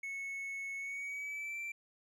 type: tone with pitch glide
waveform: triangle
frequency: 2201 to 2345 Hz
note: C#7 to D7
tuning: -13 to -3 cents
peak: -37 dBFS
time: 0.03-1.72 s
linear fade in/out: 5 ms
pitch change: +110 cents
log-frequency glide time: 0.77-1.59 s
effects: none